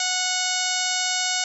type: harmonic tone with a mistuned harmonic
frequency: 735 Hz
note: F#5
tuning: 12 cents flat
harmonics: 1 / 2 / 3 / 4 / 5 / 6 / 7 / 8 / 9 / 10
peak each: -31 / -31 / -31 / -31 / -31 / -31 / -31 / -31 / -31 / -31 dBFS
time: 0-1.44 s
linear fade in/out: 2 ms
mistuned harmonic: 10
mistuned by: +26 cents
effects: none